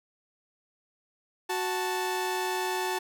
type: tone pair together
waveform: sawtooth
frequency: 370 / 880 Hz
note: F#4 / A5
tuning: 0 / 0 cents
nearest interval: octave + minor third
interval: 1500 cents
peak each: -27 dBFS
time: 1.49-2.99 s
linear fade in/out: 10 ms
effects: none